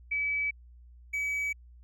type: tone pair in turn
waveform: sine / triangle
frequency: 2292 / 2281 Hz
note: D7 / C#7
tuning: -43 / +49 cents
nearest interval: unison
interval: 8 cents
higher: first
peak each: -27 dBFS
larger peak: neither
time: 0.11-0.51 / 1.13-1.53 s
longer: neither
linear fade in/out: 10 ms
effects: added 60 Hz sine -50 dBFS peak until 1.83 s